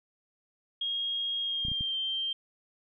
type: tone with pitch glide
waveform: sine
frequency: 3262 to 3151 Hz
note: G#7 to G7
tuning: -32 to +8 cents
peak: -29 dBFS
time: 0.81-2.33 s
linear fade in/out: 5 ms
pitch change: -60 cents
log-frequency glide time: 1.41-1.96 s
type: clicks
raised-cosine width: 5 ms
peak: -26 dBFS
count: 4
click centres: 1.651 / 1.684 / 1.717 / 1.809 s
effects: none